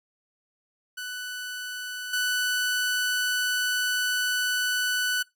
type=tone with level steps; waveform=sawtooth; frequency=1491 Hz; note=F#6; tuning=13 cents sharp; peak=-29 / -20 dBFS; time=0.97-5.23 s; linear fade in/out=10 ms; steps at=2.13 s; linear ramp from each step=5 ms; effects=noise-tail reverb RT60 0.2 s tail -22 dB re dry